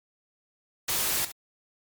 white noise with echo, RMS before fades -27 dBFS, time 0.88-1.25 s, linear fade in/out 5 ms, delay 69 ms, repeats 1, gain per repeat -13 dB, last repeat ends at 1.319 s, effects MP3 96 kbps

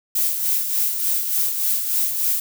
violet noise with tremolo, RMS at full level -19 dBFS, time 0.15-2.4 s, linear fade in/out 5 ms, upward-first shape sine, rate 3.4 Hz, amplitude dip 50%, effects none

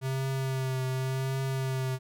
square tone with vibrato, 132 Hz, C3, 16 cents sharp, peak -29 dBFS, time 0.01-1.99 s, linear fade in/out 50 ms, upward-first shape triangle, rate 0.89 Hz, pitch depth 29 cents each way, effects none

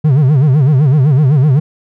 triangle tone with vibrato, 140.6 Hz, C#3, 25 cents sharp, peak -4 dBFS, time 0.04-1.6 s, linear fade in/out 10 ms, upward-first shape sine, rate 7.9 Hz, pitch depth 190 cents each way, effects none

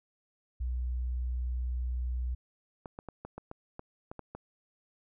sine tone, 61.74 Hz, B1, in tune, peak -30 dBFS, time 0.6-2.35 s, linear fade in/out 10 ms
clicks, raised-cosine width 1 ms, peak -27 dBFS, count 10, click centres 2.858 / 2.989 / 3.087 / 3.25 / 3.38 / 3.514 / 3.794 / 4.115 / 4.193 / 4.35 s
effects none

